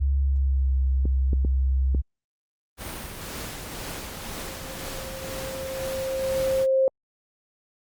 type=tone with pitch glide; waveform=sine; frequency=68.7 to 65.86 Hz; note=C#2 to C2; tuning=-15 to +12 cents; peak=-19 dBFS; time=0-2.02 s; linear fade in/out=20 ms; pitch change=-73 cents; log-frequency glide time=0.2-0.75 s
type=clicks; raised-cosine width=3 ms; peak=-16 dBFS; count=4; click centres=1.055 / 1.332 / 1.449 / 1.948 s
type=noise with tremolo; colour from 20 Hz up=pink; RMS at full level=-34 dBFS; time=2.77-6.67 s; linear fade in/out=50 ms; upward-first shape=triangle; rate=2 Hz; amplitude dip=35%
type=tone with exponential growth; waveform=sine; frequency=530 Hz; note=C5; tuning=22 cents sharp; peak=-16 dBFS; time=3.66-6.88 s; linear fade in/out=1 ms; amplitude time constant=700 ms
effects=Opus 48 kbps